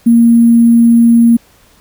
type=tone with sample-and-hold; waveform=sine; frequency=233.1 Hz; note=A#3; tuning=in tune; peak=-3 dBFS; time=0.06-1.37 s; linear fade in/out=10 ms; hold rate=11025 Hz; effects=pink hiss -47 dBFS RMS until 1.8 s